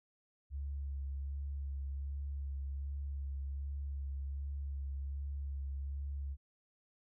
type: tone with vibrato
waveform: sine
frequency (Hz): 69.5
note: C#2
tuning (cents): +5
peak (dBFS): -37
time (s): 0.5-6.37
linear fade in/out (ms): 50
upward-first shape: sine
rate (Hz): 1.3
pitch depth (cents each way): 21
effects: none